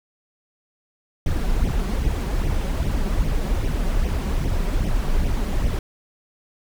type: noise with flanger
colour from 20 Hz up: brown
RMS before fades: -21 dBFS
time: 1.26-5.79 s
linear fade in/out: 2 ms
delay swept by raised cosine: 0.33 to 5.33 ms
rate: 2.5 Hz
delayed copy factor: +0.65
effects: none